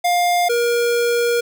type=tone pair in turn; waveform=square; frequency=705 / 474.7 Hz; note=F5 / A#4; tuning=+16 / +31 cents; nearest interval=perfect fifth; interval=685 cents; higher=first; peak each=-15 / -16 dBFS; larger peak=first; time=0.04-0.49 / 0.49-1.41 s; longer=second; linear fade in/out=10 ms; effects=none